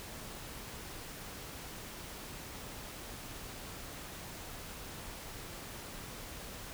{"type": "silence", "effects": ["pink hiss -46 dBFS RMS until 6.73 s"]}